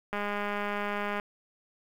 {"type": "click train", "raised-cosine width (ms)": 0.5, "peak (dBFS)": -18, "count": 220, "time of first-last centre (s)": [0.13, 1.198], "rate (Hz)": 205, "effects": ["8-bit"]}